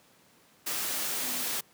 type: tone in noise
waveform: sine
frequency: 250.6 Hz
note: B3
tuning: 25 cents sharp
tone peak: -43 dBFS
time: 1.23-1.43 s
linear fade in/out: 10 ms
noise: white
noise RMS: -32 dBFS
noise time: 0.66-1.61 s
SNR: -14 dB
effects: pink hiss -61 dBFS RMS until 1.73 s + high-pass 150 Hz 12 dB/octave